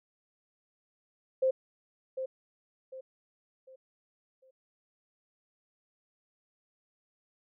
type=tone with echo; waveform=sine; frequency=523.3 Hz; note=C5; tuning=in tune; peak=-23 dBFS; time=1.42-1.51 s; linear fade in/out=10 ms; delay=750 ms; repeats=4; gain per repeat=-9 dB; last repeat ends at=4.51 s; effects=none